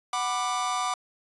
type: chord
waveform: 45% pulse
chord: B minor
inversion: second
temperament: just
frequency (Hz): 740.8 / 987.8 / 1185.3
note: F#5 / B5 / D6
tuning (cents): +2 / 0 / +16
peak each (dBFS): -31 / -32 / -29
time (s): 0.13-0.94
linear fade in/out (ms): 2
effects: resampled to 24000 Hz